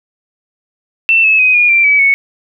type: tone with pitch steps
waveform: sine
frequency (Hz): 2679 / 2595 / 2514 / 2435 / 2359 / 2286 / 2214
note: E7 / E7 / D#7 / D#7 / D7 / D7 / C#7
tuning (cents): +27 / -28 / +17 / -38 / +7 / -47 / -3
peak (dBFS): -6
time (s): 1.09-2.14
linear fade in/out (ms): 0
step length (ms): 150
effects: none